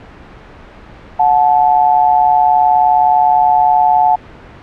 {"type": "tone pair together", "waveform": "sine", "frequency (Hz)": [730.7, 870], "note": ["F#5", "A5"], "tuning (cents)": [-22, -20], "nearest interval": "minor third", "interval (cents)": 302, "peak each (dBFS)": -10, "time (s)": [1.19, 4.16], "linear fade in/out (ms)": 10, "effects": ["pink hiss -36 dBFS RMS until 4.62 s", "low-pass 2000 Hz 12 dB/octave"]}